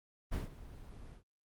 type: noise with ADSR envelope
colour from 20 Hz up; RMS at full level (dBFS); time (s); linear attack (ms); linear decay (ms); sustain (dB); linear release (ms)
brown; -33; 0.31-1.23; 26; 150; -17; 97
effects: Opus 24 kbps